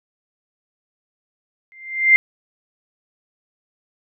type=tone with exponential growth; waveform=sine; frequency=2093 Hz; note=C7; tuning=in tune; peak=-5 dBFS; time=1.72-2.16 s; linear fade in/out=0 ms; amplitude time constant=95 ms; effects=none